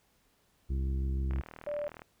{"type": "harmonic tone", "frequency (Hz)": 66.5, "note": "C2", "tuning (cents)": 29, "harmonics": [1, 2, 3, 4, 5, 6], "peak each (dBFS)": [-29, -40, -44, -53, -46, -55], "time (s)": [0.69, 1.42], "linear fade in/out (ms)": 20}
{"type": "click train", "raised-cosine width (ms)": 0.5, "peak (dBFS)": -30, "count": 29, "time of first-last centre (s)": [1.31, 2.019], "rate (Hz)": 39.5}
{"type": "tone", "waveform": "sine", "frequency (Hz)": 587.3, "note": "D5", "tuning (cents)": 0, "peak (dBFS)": -32, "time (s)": [1.67, 1.88], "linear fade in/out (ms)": 0}
{"effects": ["pink hiss -70 dBFS RMS until 2.2 s"]}